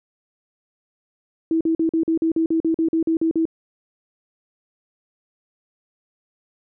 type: tone bursts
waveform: sine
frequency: 325.3 Hz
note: E4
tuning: 23 cents flat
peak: -16 dBFS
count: 14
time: 1.51-3.454 s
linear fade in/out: 2 ms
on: 98 ms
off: 44 ms
effects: none